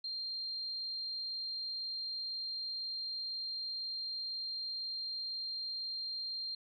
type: tone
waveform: sine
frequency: 4186 Hz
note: C8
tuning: in tune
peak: -37 dBFS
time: 0.04-6.55 s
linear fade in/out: 5 ms
effects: none